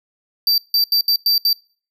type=tone bursts at uneven times; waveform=square; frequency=4665 Hz; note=D8; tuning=12 cents flat; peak=-13 dBFS; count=6; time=0.47-0.58 / 0.74-0.84 / 0.92-1.01 / 1.08-1.16 / 1.26-1.38 / 1.45-1.53 s; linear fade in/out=2 ms; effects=noise-tail reverb RT60 0.4 s tail -25 dB re dry